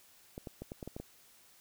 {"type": "clicks", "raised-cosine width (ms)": 2, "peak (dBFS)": -28, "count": 8, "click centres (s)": [0.379, 0.472, 0.62, 0.719, 0.828, 0.876, 0.965, 1], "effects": ["white hiss -62 dBFS RMS until 1.6 s"]}